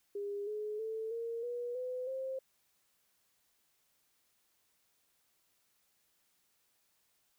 sine tone with pitch steps, 405.4 / 423.6 / 442.6 / 462.5 / 483.2 / 504.9 / 527.6 Hz, G#4 / G#4 / A4 / A#4 / B4 / B4 / C5, -42 / +34 / +10 / -14 / -38 / +38 / +14 cents, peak -36 dBFS, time 0.15-2.39 s, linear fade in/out 5 ms, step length 320 ms, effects white hiss -75 dBFS RMS until 7.38 s

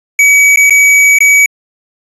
square tone with dropouts, 2273 Hz, C#7, 43 cents sharp, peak -4 dBFS, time 0.19-1.46 s, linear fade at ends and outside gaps 2 ms, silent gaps 0.56-0.572 / 0.697-0.706 / 1.186-1.205 s, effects resampled to 24000 Hz

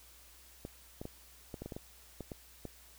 clicks, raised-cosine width 2 ms, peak -28 dBFS, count 11, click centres 0.651 / 1.015 / 1.054 / 1.542 / 1.62 / 1.66 / 1.722 / 1.765 / 2.207 / 2.318 / 2.653 s, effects added 60 Hz sine -62 dBFS peak until 2.98 s + white hiss -59 dBFS RMS until 2.98 s

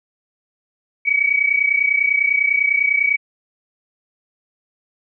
sine tone pair together, 2252 / 2282 Hz, C#7 / C#7, +27 / +50 cents, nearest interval unison, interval 23 cents, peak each -17 dBFS, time 1.05-3.17 s, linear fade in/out 20 ms, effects none

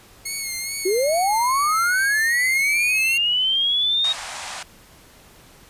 10% pulse tone with vibrato, 2165 Hz, C#7, 41 cents flat, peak -17 dBFS, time 0.25-3.18 s, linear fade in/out 10 ms, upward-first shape sine, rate 2.4 Hz, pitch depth 53 cents each way
sine linear sweep, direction up, 352 to 3774 Hz, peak -17 dBFS, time 0.85-4.13 s, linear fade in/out 10 ms
pink band-pass noise, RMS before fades -33 dBFS, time 4.04-4.63 s, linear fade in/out 5 ms, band 630 to 9400 Hz, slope 48 dB/octave
effects pink hiss -49 dBFS RMS until 5.69 s + resampled to 32000 Hz

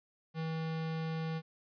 square tone, 161 Hz, E3, 41 cents flat, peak -35 dBFS, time 0.34-1.42 s, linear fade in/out 50 ms, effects resampled to 11025 Hz + 12-bit

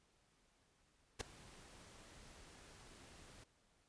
pink noise with ADSR envelope, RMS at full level -38 dBFS, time 1.19-3.44 s, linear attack 20 ms, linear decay 4 ms, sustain -22 dB, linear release 6 ms, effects pink hiss -75 dBFS RMS until 3.88 s + resampled to 22050 Hz

